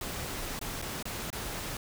pink noise with dropouts, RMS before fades -37 dBFS, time 0.01-1.77 s, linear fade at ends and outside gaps 2 ms, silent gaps 0.592-0.613 / 0.817-0.823 / 1.027-1.054 / 1.303-1.328 s, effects none

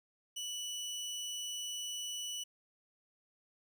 25% pulse tone, 2960 Hz, F#7, in tune, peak -35 dBFS, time 0.36-2.44 s, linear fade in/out 10 ms, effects none

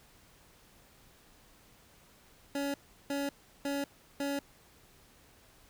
25% pulse tone bursts, 281.3 Hz, C#4, 26 cents sharp, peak -28 dBFS, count 4, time 2.55-4.39 s, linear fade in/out 2 ms, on 190 ms, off 360 ms, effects pink hiss -61 dBFS RMS until 5.69 s

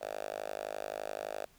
5% pulse tone with high-pass filter, 51.7 Hz, G#1, 7 cents flat, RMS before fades -40 dBFS, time 0.01-1.46 s, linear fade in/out 5 ms, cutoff 620 Hz, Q 3.8, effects pink hiss -64 dBFS RMS until 1.58 s

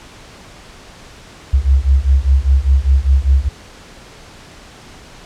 sine beating tone pair, 65.1 / 70.1 Hz, C2 / C#2, -8 / +20 cents, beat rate 5 Hz, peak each -12 dBFS, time 1.53-3.49 s, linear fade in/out 10 ms, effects pink hiss -39 dBFS RMS until 5.25 s + low-pass 7000 Hz 12 dB/octave

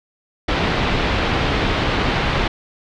pink low-pass noise, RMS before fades -19 dBFS, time 0.48-2.48 s, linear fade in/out 5 ms, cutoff 3800 Hz, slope 24 dB/octave, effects none

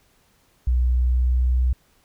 sine tone with pitch glide, 61.74 to 62.6 Hz, B1 to B1, 0 to +24 cents, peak -16 dBFS, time 0.67-1.73 s, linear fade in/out 5 ms, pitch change +24 cents, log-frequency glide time 0.83-1.58 s, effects pink hiss -61 dBFS RMS until 2.04 s

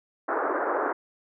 pink band-pass noise, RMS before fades -27 dBFS, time 0.28-0.93 s, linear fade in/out 10 ms, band 320 to 1600 Hz, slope 48 dB/octave, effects none

